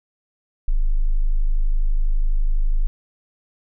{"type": "tone", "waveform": "sine", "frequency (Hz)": 26.04, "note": "G#0", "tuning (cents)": 6, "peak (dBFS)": -14, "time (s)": [0.68, 2.87], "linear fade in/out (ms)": 0, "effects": []}